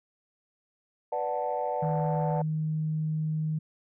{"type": "chord", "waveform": "sine", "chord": "B minor seventh", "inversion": "none", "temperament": "equal", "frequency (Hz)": [493.9, 587.3, 740, 880], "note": ["B4", "D5", "F#5", "A5"], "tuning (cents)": [0, 0, 0, 0], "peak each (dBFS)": [-33, -32, -32, -33], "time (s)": [1.12, 2.42], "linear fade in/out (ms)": 5}
{"type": "tone", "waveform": "sine", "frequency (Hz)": 155.9, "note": "D#3", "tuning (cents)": 4, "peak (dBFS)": -26, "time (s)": [1.82, 3.59], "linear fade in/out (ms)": 10}
{"effects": ["tanh soft clip ceiling -18 dBFS"]}